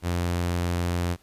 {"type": "tone", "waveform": "sawtooth", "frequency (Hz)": 87.31, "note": "F2", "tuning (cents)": 0, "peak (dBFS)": -20, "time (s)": [0.02, 1.17], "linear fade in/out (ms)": 50, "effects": ["pink hiss -60 dBFS RMS until 1.22 s", "resampled to 32000 Hz"]}